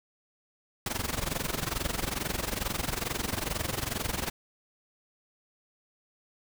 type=noise with amplitude modulation; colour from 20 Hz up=pink; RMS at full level=-29 dBFS; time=0.86-4.3 s; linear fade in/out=2 ms; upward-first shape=sine; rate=22.3 Hz; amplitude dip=85%; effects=none